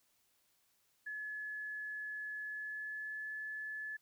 sine tone with pitch glide, 1708 to 1723.9 Hz, G#6 to A6, +48 to -36 cents, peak -40 dBFS, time 1.06-3.97 s, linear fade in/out 10 ms, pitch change +16 cents, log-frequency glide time 2.43-3.31 s, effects white hiss -75 dBFS RMS until 4.01 s

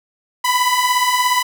sawtooth beating tone pair, 984 / 1001 Hz, B5 / B5, -7 / +23 cents, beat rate 17 Hz, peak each -15 / -12 dBFS, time 0.44-1.43 s, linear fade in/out 10 ms, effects none

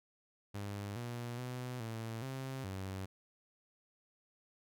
sawtooth tone with pitch steps, 101.4 / 119.9 / 125.3 / 112.9 / 132.8 / 95.6 Hz, G#2 / A#2 / B2 / A2 / C3 / G2, -41 / +49 / +25 / +45 / +26 / -43 cents, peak -36 dBFS, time 0.54-3.06 s, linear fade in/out 10 ms, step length 420 ms, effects none

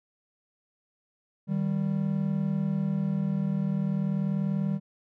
triangle tone pair together, 155.25 / 195.6 Hz, D#3 / G3, -3 / -4 cents, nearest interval major third, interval 399 cents, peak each -27 / -25 dBFS, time 1.47-4.8 s, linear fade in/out 50 ms, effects none

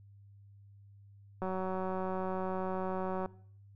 click train, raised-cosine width 1 ms, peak -23 dBFS, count 345, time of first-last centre 1.42-3.26 s, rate 187 Hz, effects noise-tail reverb RT60 0.6 s tail -21 dB re dry + added 100 Hz sine -54 dBFS peak until 3.75 s

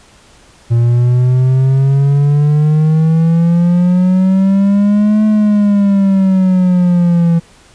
triangle exponential two-way sweep, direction up then down, 116.54 to 215 to 166.7 Hz, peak -5 dBFS, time 0.7-7.4 s, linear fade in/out 20 ms, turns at 5.25 s, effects pink hiss -44 dBFS RMS until 7.74 s + resampled to 22050 Hz

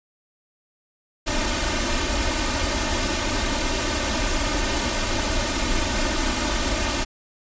pink noise with comb filter, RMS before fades -23 dBFS, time 1.26-7.05 s, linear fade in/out 20 ms, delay 3.3 ms, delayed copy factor +1, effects resampled to 16000 Hz

